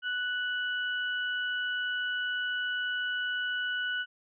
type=tone pair together; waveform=sine; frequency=1483 / 2952 Hz; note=F#6 / F#7; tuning=+4 / -5 cents; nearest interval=octave; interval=1191 cents; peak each=-30 / -36 dBFS; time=0.02-4.06 s; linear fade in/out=50 ms; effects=none